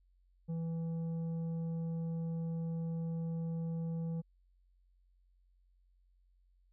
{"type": "tone with tanh clipping", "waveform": "sine", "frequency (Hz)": 164.9, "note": "E3", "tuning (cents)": 1, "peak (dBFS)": -36, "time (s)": [0.48, 4.22], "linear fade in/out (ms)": 20, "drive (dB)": 7, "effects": ["added 45 Hz sine -66 dBFS peak until 6.72 s"]}